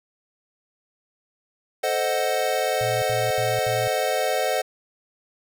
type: chord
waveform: square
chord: A diminished seventh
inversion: none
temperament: equal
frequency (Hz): 440 / 523.3 / 622.3 / 740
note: A4 / C5 / Eb5 / Gb5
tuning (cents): 0 / 0 / 0 / 0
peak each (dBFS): -30 / -27 / -27 / -27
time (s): 1.83-4.62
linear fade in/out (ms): 10
type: tone bursts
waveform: sine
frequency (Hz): 116.54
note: A#2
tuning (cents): 0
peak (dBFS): -29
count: 4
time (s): 2.81-3.875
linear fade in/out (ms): 0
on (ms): 210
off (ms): 75
effects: none